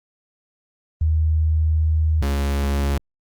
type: tone pair in turn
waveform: sine / 45% pulse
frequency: 78.7 / 70.21 Hz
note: D#2 / C#2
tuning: +20 / +23 cents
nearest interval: major second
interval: 197 cents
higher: first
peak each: -15 / -18 dBFS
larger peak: first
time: 1.01-2.22 / 2.22-2.98 s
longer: first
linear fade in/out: 5 ms
effects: Opus 24 kbps